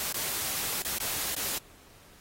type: noise with dropouts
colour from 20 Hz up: white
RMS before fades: -32 dBFS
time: 0-1.58 s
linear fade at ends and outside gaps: 1 ms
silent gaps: 0.126-0.143 / 0.821-0.849 / 0.984-1.002 / 1.347-1.364 s
effects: pink hiss -56 dBFS RMS until 2.2 s + AAC 48 kbps